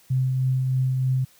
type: tone with tremolo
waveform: sine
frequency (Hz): 130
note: C3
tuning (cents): -11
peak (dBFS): -18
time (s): 0.1-1.25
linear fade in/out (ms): 10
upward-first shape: triangle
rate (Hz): 3.2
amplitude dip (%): 30
effects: white hiss -56 dBFS RMS until 1.39 s